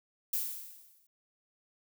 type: noise with exponential decay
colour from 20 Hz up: violet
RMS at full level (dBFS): -30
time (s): 0.33-1.07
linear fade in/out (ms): 5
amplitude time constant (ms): 160
effects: none